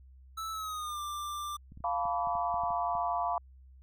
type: tone with pitch glide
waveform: square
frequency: 1313 to 1183.3 Hz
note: E6 to D6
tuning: -7 to +13 cents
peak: -36 dBFS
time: 0.37-1.57 s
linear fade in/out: 10 ms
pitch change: -180 cents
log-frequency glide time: 0.52-1 s
type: clicks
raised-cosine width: 5 ms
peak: -37 dBFS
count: 10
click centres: 1.721 / 1.774 / 1.805 / 2.055 / 2.272 / 2.354 / 2.542 / 2.636 / 2.706 / 2.953 s
type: chord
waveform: sine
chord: B half-diminished seventh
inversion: second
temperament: equal with one note detuned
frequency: 698.5 / 880 / 987.8 / 1149.8 Hz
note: F5 / A5 / B5 / D6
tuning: 0 / 0 / 0 / -37 cents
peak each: -32 / -37 / -34 / -36 dBFS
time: 1.84-3.38 s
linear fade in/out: 2 ms
effects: added 65 Hz sine -52 dBFS peak until 3.82 s